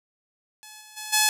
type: tone with level steps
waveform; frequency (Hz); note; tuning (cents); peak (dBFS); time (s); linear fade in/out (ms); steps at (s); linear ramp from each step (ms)
5% pulse; 856; A5; -48; -31 / -34 / -22 / -6; 0.63-1.29; 0; 0.8 / 0.96 / 1.12; 20
effects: none